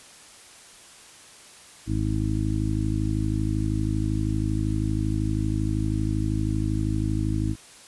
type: harmonic tone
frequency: 52.7 Hz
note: G#1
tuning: 26 cents sharp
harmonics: 1 / 2 / 3 / 4 / 5 / 6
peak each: -28 / -26 / -33 / -33 / -32 / -30 dBFS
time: 1.86-7.56 s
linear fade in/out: 50 ms
effects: white hiss -48 dBFS RMS until 7.87 s + resampled to 24000 Hz